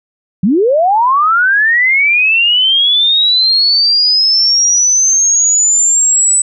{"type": "linear sweep", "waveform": "sine", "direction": "up", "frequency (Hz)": [166, 8010], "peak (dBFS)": -7, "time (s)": [0.43, 6.42], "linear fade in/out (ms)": 5, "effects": []}